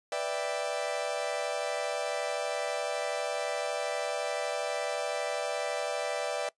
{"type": "chord", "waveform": "40% pulse", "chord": "E minor seventh", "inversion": "second", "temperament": "equal with one note detuned", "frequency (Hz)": [493.9, 587.3, 659.3, 789], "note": ["B4", "D5", "E5", "G5"], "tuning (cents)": [0, 0, 0, 11], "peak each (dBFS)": [-37, -33, -35, -37], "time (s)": [0.12, 6.49], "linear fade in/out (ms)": 2, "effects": ["noise-tail reverb RT60 0.1 s tail -21 dB re dry", "resampled to 22050 Hz"]}